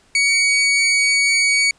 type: tone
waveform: sawtooth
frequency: 2249 Hz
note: C#7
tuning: 24 cents sharp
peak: -10 dBFS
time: 0.15-1.71 s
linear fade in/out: 2 ms
effects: pink hiss -55 dBFS RMS until 1.78 s + resampled to 22050 Hz